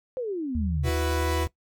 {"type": "exponential sweep", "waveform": "sine", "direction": "down", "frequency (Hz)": [530, 119.7], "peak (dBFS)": -27, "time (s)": [0.17, 0.89], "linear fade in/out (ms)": 0}
{"type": "tone with pitch glide", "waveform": "sine", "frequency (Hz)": [77.78, 79.09], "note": ["D#2", "D#2"], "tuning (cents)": [0, 29], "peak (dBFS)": -26, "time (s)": [0.55, 1.47], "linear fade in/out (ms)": 0, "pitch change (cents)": 29, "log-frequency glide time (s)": [1.11, 1.35]}
{"type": "chord", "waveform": "sawtooth", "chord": "E suspended second", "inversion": "none", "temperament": "equal", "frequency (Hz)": [329.6, 370, 493.9], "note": ["E4", "F#4", "B4"], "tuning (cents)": [0, 0, 0], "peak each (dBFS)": -27, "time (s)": [0.83, 1.48], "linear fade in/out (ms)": 50}
{"effects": ["noise-tail reverb RT60 0.1 s tail -19 dB re dry"]}